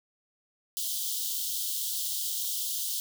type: high-pass noise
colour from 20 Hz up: white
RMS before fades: -32 dBFS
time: 0.77-3 s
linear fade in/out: 0 ms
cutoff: 3000 Hz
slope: 96 dB/octave
effects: none